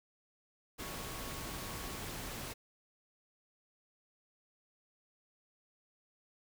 sine tone in noise, 1108.7 Hz, C#6, in tune, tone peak -53 dBFS, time 0.79-1.99 s, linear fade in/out 20 ms, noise pink, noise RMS -43 dBFS, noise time 0.78-2.54 s, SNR -13 dB, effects none

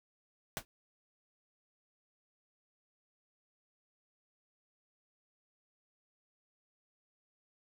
pink noise with exponential decay, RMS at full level -33 dBFS, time 0.57-0.65 s, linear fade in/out 0 ms, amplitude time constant 16 ms, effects none

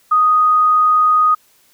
sine tone, 1244.5 Hz, D#6, in tune, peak -9 dBFS, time 0.11-1.35 s, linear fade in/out 10 ms, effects white hiss -54 dBFS RMS until 1.73 s

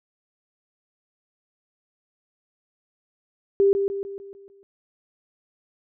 sine tone with echo, 396 Hz, G4, 18 cents sharp, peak -14 dBFS, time 3.6-3.73 s, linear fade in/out 0 ms, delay 150 ms, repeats 6, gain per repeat -6 dB, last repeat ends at 4.63 s, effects none

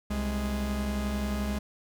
45% pulse tone pair together, 65.42 / 207.7 Hz, C2 / G#3, 0 / 0 cents, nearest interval octave + minor sixth, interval 2000 cents, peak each -31 / -31 dBFS, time 0.1-1.59 s, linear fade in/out 10 ms, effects none

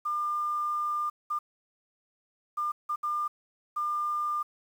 sine tone bursts at uneven times, 1201 Hz, D6, 38 cents sharp, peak -27 dBFS, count 6, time 0.05-1.1 / 1.3-1.39 / 2.57-2.72 / 2.89-2.96 / 3.03-3.28 / 3.76-4.43 s, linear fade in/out 10 ms, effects 9-bit

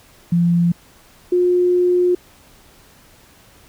sine tone pair in turn, 172 / 357.6 Hz, F3 / F4, -26 / +41 cents, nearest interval octave + minor second, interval 1267 cents, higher second, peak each -12 dBFS, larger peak neither, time 0.32-0.72 / 1.32-2.15 s, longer second, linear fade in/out 5 ms, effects pink hiss -49 dBFS RMS until 3.68 s

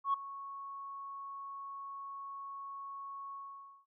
sine tone with ADSR envelope, 1105 Hz, C#6, 6 cents flat, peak -25 dBFS, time 0.04-3.86 s, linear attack 97 ms, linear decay 8 ms, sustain -17 dB, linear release 530 ms, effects tanh soft clip ceiling -23 dBFS

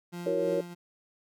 30% pulse tone with tremolo, 174.4 Hz, F3, 2 cents flat, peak -33 dBFS, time 0.12-0.75 s, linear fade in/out 20 ms, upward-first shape triangle, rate 3.1 Hz, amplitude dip 55%
sine chord, F# dominant seventh, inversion third, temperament equal, 329.6 / 370 / 466.2 / 554.4 Hz, E4 / F#4 / A#4 / C#5, 0 / 0 / 0 / 0 cents, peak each -34 / -33 / -30 / -29 dBFS, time 0.26-0.61 s, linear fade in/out 5 ms
effects none

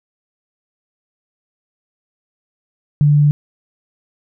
sine tone, 146.83 Hz, D3, in tune, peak -8 dBFS, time 3.01-3.31 s, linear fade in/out 0 ms, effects none

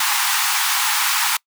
pink high-pass noise, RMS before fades -19 dBFS, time 0-1.37 s, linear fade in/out 5 ms, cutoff 800 Hz, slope 96 dB/octave, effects noise-tail reverb RT60 0.1 s tail -25 dB re dry

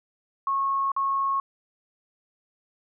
sine tone with dropouts, 1094 Hz, C#6, 23 cents flat, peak -22 dBFS, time 0.47-1.4 s, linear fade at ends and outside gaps 2 ms, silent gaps 0.918-0.964 s, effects none

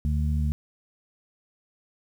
harmonic tone, 74.8 Hz, D2, 32 cents sharp, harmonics 1 / 2 / 3, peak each -23 / -29 / -33 dBFS, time 0.05-0.52 s, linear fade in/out 0 ms, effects 9-bit

